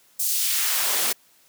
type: noise with high-pass filter sweep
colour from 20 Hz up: white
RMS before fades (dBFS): -23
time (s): 0.19-1.13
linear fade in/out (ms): 10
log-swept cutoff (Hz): 8000 to 210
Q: 0.86
effects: white hiss -58 dBFS RMS until 1.48 s + high-pass 100 Hz 12 dB/octave